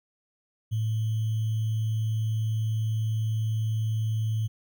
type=tone with sample-and-hold; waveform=sine; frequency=110 Hz; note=A2; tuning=in tune; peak=-24 dBFS; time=0.71-4.48 s; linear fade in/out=20 ms; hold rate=3150 Hz; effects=none